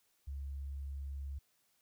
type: tone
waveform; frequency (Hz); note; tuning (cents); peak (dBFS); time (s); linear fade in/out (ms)
sine; 69.3; C#2; 0; -39; 0.27-1.39; 10
effects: white hiss -75 dBFS RMS until 1.81 s